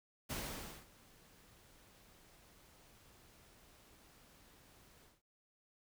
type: noise with ADSR envelope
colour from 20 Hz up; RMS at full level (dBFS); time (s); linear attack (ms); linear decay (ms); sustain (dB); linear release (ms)
pink; -41; 0.29-5.22; 20; 540; -23; 180
effects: none